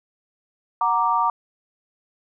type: chord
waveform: sine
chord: Gb augmented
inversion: none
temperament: equal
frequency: 740 / 932.3 / 1174.7 Hz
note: Gb5 / Bb5 / D6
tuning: 0 / 0 / 0 cents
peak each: -26 / -20 / -21 dBFS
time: 0.81-1.3 s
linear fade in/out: 2 ms
effects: none